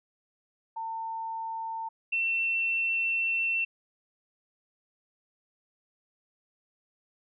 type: tone pair in turn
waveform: sine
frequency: 900 / 2697 Hz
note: A5 / E7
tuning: +39 / +39 cents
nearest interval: octave + perfect fifth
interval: 1900 cents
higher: second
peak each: -32 / -25 dBFS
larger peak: second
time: 0.76-1.89 / 2.12-3.65 s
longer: second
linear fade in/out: 10 ms
effects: none